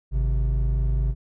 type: tone pair together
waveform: triangle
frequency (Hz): 51.88 / 130.81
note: G#1 / C3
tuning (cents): -1 / 0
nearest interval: octave + major third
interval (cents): 1601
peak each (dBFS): -18 / -26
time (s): 0.11-1.15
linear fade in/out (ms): 50
effects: none